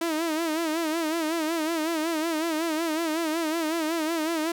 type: tone with vibrato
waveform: sawtooth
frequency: 322.2 Hz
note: E4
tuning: 39 cents flat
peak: -21 dBFS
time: 0.01-4.52 s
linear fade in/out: 5 ms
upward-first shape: sine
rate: 5.4 Hz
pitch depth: 91 cents each way
effects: none